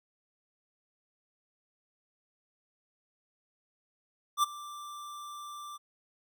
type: tone with ADSR envelope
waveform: square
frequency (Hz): 1178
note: D6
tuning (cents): +5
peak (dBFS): -22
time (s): 4.37-5.78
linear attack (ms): 61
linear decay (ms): 17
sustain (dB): -20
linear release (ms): 22
effects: none